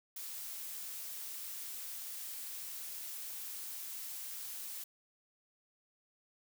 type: noise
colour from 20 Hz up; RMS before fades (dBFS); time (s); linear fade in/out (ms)
blue; -44; 0.16-4.84; 5
effects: none